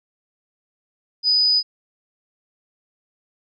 sine tone, 4978 Hz, D#8, in tune, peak -14 dBFS, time 1.23-1.63 s, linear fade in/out 50 ms, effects none

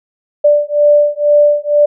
sine beating tone pair, 587.3 / 589.4 Hz, D5 / D5, 0 / +6 cents, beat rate 2.1 Hz, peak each -10 dBFS, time 0.44-1.86 s, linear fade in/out 10 ms, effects none

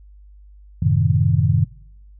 sine chord, F# diminished seventh, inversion none, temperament equal, 92.5 / 110 / 130.81 / 155.56 Hz, F#2 / A2 / C3 / Eb3, 0 / 0 / 0 / 0 cents, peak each -19 dBFS, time 0.82-1.65 s, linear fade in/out 5 ms, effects noise-tail reverb RT60 0.9 s tail -26 dB re dry + added 50 Hz sine -42 dBFS peak until 2.19 s

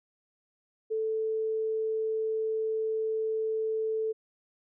sine tone, 440 Hz, A4, in tune, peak -27 dBFS, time 0.9-4.13 s, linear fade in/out 20 ms, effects none

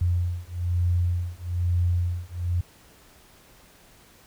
sine beating tone pair, 87.31 / 88.41 Hz, F2 / F2, 0 / +22 cents, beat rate 1.1 Hz, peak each -25 dBFS, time 0.01-2.61 s, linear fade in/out 5 ms, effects pink hiss -54 dBFS RMS until 4.26 s

